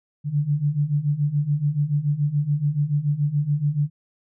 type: beating tone pair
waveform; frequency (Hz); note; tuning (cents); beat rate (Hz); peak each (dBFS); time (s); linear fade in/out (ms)
sine; 142.3 / 149.3; C#3 / D3; +46 / +29; 7; -24 / -21; 0.24-3.9; 50
effects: none